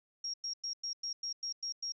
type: tone bursts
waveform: sine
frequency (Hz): 5588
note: F8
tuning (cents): 0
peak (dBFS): -35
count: 9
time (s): 0.24-1.922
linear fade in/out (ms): 5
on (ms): 98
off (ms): 100
effects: none